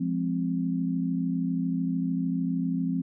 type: chord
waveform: sine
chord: F minor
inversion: none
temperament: equal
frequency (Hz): 174.61 / 207.7 / 261.6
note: F3 / Ab3 / C4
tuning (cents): 0 / 0 / 0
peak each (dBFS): -28 / -34 / -28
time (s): 0-3.02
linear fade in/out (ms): 10
effects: none